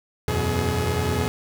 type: tone cluster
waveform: sawtooth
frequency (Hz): 82 / 91.8 / 123.8 / 422.9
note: E2 / F#2 / B2 / G#4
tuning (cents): -9 / -13 / +5 / +31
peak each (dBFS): -23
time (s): 0.28-1.28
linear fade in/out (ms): 0
effects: none